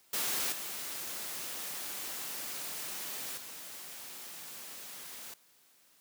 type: noise with level steps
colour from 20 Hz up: white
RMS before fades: -33 / -40 / -46 dBFS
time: 0.13-5.34 s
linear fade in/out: 5 ms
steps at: 0.52 / 3.37 s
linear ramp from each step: 5 ms
effects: white hiss -65 dBFS RMS until 6 s + high-pass 150 Hz 12 dB/octave